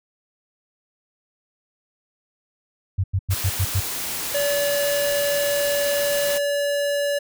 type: tone bursts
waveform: sine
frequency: 95 Hz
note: F#2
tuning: 46 cents sharp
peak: -17 dBFS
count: 6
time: 2.98-3.804 s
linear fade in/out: 10 ms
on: 59 ms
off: 94 ms
type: noise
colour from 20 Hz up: white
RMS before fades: -28 dBFS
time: 3.3-6.39 s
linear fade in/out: 20 ms
type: tone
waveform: square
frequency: 573 Hz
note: D5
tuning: 43 cents flat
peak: -21 dBFS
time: 4.34-7.19 s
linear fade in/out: 10 ms
effects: none